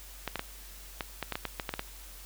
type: clicks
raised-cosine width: 0.3 ms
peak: -16 dBFS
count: 12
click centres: 0.277 / 0.357 / 0.394 / 1.008 / 1.227 / 1.323 / 1.355 / 1.453 / 1.598 / 1.692 / 1.739 / 1.794 s
effects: added 47 Hz sine -48 dBFS peak until 2.25 s + white hiss -50 dBFS RMS until 2.25 s